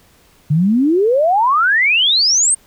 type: exponential sweep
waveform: sine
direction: up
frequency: 141.8 to 8870 Hz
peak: -10 dBFS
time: 0.5-2.55 s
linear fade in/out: 10 ms
effects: pink hiss -51 dBFS RMS until 2.66 s